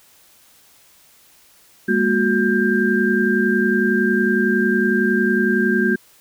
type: tone cluster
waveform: sine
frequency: 203.1 / 234 / 364.7 / 1589 Hz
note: G#3 / A#3 / F#4 / G6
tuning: -38 / +7 / -25 / +23 cents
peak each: -20 dBFS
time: 1.88-5.96 s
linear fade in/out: 10 ms
effects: white hiss -52 dBFS RMS until 6.2 s